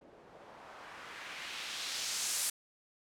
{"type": "noise with low-pass filter sweep", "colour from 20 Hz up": "blue", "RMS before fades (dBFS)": -41, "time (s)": [0.01, 2.5], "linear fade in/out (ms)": 5, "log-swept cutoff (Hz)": [410, 9500], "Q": 1.1, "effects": []}